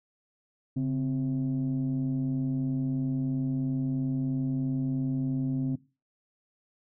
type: tone pair together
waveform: sine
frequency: 138.58 / 261.6 Hz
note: C#3 / C4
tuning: 0 / 0 cents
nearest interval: major seventh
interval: 1100 cents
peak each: -27 dBFS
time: 0.76-5.76 s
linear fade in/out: 10 ms
effects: noise-tail reverb RT60 0.3 s tail -19 dB re dry + tanh soft clip ceiling -22 dBFS